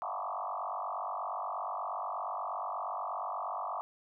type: tone with frequency modulation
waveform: sine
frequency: 934 Hz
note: A#5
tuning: 3 cents sharp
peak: -34 dBFS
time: 0.02-3.81 s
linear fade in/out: 0 ms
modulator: 48.4 Hz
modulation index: 5.7
effects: none